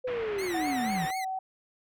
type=linear sweep; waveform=sine; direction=down; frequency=515 to 155.56 Hz; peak=-29 dBFS; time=0.04-1.06 s; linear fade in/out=10 ms
type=low-pass noise; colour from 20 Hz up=white; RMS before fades=-41 dBFS; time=0.07-1.11 s; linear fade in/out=5 ms; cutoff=2400 Hz; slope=24 dB/octave
type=tone with vibrato; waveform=sawtooth; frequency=1993 Hz; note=B6; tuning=15 cents sharp; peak=-33 dBFS; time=0.38-1.25 s; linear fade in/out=10 ms; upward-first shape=triangle; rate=4.1 Hz; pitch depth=210 cents each way
type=tone with pitch glide; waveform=sine; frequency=740 to 758.6 Hz; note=F#5 to F#5; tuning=0 to +43 cents; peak=-30 dBFS; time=0.54-1.39 s; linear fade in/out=5 ms; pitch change=+43 cents; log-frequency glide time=0.82-0.89 s
effects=none